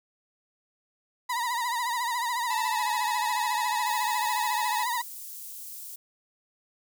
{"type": "tone with vibrato", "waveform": "35% pulse", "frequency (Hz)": 961, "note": "B5", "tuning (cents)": -48, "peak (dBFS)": -25, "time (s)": [1.29, 5.02], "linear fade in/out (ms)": 10, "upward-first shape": "triangle", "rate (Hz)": 14, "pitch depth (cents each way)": 100}
{"type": "tone with pitch glide", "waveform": "45% pulse", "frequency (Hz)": [880, 855.4], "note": ["A5", "A5"], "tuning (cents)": [0, -49], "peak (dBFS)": -30, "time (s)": [2.5, 4.84], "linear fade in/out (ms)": 5, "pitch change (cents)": -49, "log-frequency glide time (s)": [2.7, 2.8]}
{"type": "high-pass noise", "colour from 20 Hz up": "white", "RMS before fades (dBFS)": -41, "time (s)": [3.86, 5.96], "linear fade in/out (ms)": 5, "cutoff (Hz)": 8000, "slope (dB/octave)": 12}
{"effects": []}